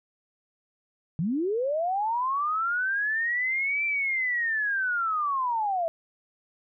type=linear two-way sweep; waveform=sine; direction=up then down; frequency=146.83 to 2355 to 643 Hz; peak=-24 dBFS; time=1.19-5.88 s; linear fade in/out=0 ms; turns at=3.85 s; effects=none